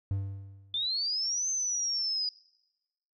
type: tone with exponential decay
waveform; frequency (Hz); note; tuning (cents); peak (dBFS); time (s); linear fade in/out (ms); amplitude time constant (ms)
triangle; 98; G2; 0; -24; 0.11-0.9; 0; 170
type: linear two-way sweep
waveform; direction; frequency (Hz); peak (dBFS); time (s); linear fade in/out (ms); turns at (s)
sine; up then down; 3494 to 6272 to 4912; -28; 0.74-2.29; 2; 1.49
effects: noise-tail reverb RT60 1.0 s tail -24 dB re dry